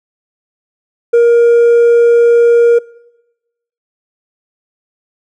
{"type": "tone with hard clipping", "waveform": "triangle", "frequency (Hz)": 470.8, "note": "A#4", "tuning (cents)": 17, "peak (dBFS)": -3, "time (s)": [1.13, 2.79], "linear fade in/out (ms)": 10, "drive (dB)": 1, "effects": ["noise-tail reverb RT60 1.0 s tail -23 dB re dry"]}